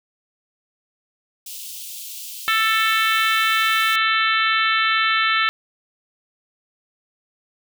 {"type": "high-pass noise", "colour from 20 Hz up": "white", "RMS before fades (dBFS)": -34, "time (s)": [1.46, 3.96], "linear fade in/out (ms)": 5, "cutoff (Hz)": 2700, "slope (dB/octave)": 48}
{"type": "harmonic tone", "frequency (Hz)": 442.2, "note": "A4", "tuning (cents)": 9, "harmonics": [3, 4, 5, 6, 7, 8, 9], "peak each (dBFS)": [-20, -22, -24, -26, -27, -28, -29], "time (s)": [2.48, 5.49], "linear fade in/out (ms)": 0}
{"effects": []}